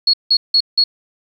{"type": "tone bursts", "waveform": "sine", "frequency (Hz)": 4337, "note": "C#8", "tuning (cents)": -39, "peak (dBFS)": -9, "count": 4, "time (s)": [0.07, 0.84], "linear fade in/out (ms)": 5, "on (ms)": 65, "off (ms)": 170, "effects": ["8-bit"]}